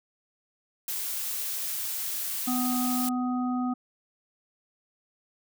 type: noise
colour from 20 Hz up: blue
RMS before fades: -32 dBFS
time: 0.88-3.09 s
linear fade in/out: 2 ms
type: harmonic tone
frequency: 250 Hz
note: B3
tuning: 21 cents sharp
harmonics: 1 / 3 / 5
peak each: -26 / -35 / -37 dBFS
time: 2.47-3.74 s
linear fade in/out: 10 ms
effects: none